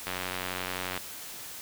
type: click train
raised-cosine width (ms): 0.3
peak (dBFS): -16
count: 84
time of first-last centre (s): 0.07-0.976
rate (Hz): 91.6
effects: white hiss -42 dBFS RMS until 1.61 s